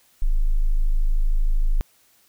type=tone; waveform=sine; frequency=26.51 Hz; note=G#0; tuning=37 cents sharp; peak=-15 dBFS; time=0.22-1.81 s; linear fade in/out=0 ms; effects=white hiss -59 dBFS RMS until 2.28 s